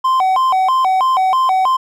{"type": "tone with vibrato", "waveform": "triangle", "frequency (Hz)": 887, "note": "A5", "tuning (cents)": 14, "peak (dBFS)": -9, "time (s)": [0.04, 1.77], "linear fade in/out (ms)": 10, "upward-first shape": "square", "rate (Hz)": 3.1, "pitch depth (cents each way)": 280, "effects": []}